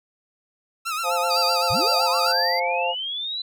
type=tone with vibrato; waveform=sawtooth; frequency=1300 Hz; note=E6; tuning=24 cents flat; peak=-21 dBFS; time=0.85-2.33 s; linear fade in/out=20 ms; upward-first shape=sine; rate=7.8 Hz; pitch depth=94 cents each way
type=chord; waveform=sine; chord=F major; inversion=second; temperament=just; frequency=523.8 / 698.5 / 873.1 Hz; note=C5 / F5 / A5; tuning=+2 / 0 / -14 cents; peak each=-26 dBFS; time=1.03-2.95 s; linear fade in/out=50 ms
type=tone with tremolo; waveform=triangle; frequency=4699 Hz; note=D8; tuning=in tune; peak=-20 dBFS; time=1.3-2.6 s; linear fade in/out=10 ms; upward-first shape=sine; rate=2.1 Hz; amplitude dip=45%
type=linear sweep; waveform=sine; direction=up; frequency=69.3 to 4033 Hz; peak=-26 dBFS; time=1.7-3.42 s; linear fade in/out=5 ms
effects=none